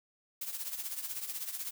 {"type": "noise with tremolo", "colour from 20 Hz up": "blue", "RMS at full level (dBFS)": -36, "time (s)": [0.41, 1.71], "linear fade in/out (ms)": 5, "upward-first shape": "triangle", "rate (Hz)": 16, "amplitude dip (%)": 75, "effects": []}